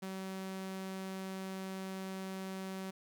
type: tone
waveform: sawtooth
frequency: 190.3 Hz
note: F#3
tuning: 49 cents sharp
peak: -36 dBFS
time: 0.02-2.91 s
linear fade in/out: 10 ms
effects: 12-bit